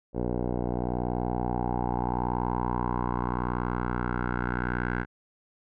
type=tone with low-pass filter sweep; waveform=10% pulse; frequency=60.8 Hz; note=B1; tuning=26 cents flat; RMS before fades=-29 dBFS; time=0.13-5.06 s; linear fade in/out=50 ms; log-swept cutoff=570 to 1600 Hz; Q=4.6; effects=none